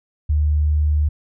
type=tone; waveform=sine; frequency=75.1 Hz; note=D2; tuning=39 cents sharp; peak=-14 dBFS; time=0.29-1.09 s; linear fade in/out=10 ms; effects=none